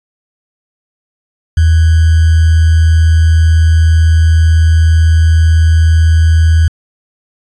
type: tone with sample-and-hold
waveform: sine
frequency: 81 Hz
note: E2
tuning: 30 cents flat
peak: -4 dBFS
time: 1.57-6.68 s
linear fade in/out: 5 ms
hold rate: 1575 Hz
effects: resampled to 22050 Hz